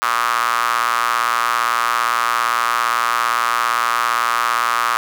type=tone with high-pass filter; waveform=square; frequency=58.8 Hz; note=A#1; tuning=16 cents sharp; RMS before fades=-18 dBFS; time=0.02-4.97 s; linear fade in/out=0 ms; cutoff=1200 Hz; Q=5.3; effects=none